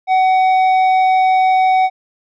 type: tone with tanh clipping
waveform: triangle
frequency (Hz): 751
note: F#5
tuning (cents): +26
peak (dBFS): -11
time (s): 0.07-1.9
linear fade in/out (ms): 50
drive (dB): 12
effects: none